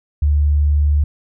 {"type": "tone", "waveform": "sine", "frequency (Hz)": 73.42, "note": "D2", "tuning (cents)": 0, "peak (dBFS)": -11, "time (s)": [0.22, 1.04], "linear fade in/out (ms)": 5, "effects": []}